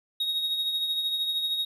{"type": "tone with tremolo", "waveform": "triangle", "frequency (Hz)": 3762, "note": "A#7", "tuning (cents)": 15, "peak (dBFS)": -22, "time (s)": [0.2, 1.65], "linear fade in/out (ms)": 5, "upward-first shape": "triangle", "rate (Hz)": 13, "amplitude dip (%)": 50, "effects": []}